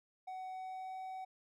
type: tone with pitch glide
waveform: triangle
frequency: 749 to 754.2 Hz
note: F#5 to F#5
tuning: +21 to +33 cents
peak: -40 dBFS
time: 0.27-1.25 s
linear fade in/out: 10 ms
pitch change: +12 cents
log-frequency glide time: 0.52-0.99 s
effects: none